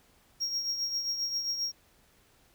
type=tone with tremolo; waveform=triangle; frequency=5588 Hz; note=F8; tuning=in tune; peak=-26 dBFS; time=0.4-1.72 s; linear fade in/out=20 ms; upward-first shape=triangle; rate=7.5 Hz; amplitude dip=60%; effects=pink hiss -64 dBFS RMS until 2.54 s